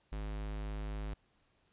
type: tone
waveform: square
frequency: 51.91 Hz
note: G#1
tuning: in tune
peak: -38 dBFS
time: 0.12-1.14 s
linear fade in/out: 5 ms
effects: pink hiss -73 dBFS RMS until 1.72 s + resampled to 8000 Hz